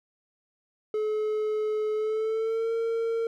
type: tone with pitch glide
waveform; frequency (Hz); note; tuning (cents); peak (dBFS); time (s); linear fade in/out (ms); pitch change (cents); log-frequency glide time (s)
triangle; 428.7 to 456.8; A4 to A#4; -45 to -35; -23; 0.94-3.27; 2; +110; 1.94-2.73
effects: none